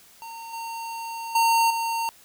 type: tone with level steps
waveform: square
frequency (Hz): 916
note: A#5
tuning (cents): -31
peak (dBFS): -37 / -32 / -18 / -25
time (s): 0.22-2.09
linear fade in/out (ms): 0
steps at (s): 0.53 / 1.35 / 1.7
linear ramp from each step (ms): 5
effects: white hiss -53 dBFS RMS until 2.24 s